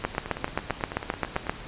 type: two click trains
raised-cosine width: 0.5 ms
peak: -18 / -9 dBFS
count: 14 / 12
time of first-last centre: 0.04-1.469 / 0.05-1.495 s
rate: 9.1 / 7.61 Hz
effects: pink hiss -41 dBFS RMS until 1.67 s + resampled to 8000 Hz